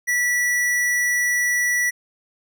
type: tone with hard clipping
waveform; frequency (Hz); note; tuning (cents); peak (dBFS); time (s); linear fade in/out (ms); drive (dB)
sine; 1950; B6; -23; -19; 0.07-1.91; 20; 17
effects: none